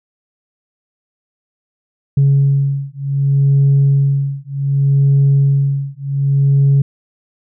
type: beating tone pair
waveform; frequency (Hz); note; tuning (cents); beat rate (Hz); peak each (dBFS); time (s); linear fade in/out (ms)
sine; 138.59 / 139.25; C#3 / C#3; 0 / +8; 0.66; -12; 2.17-6.82; 5
effects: tanh soft clip ceiling -5 dBFS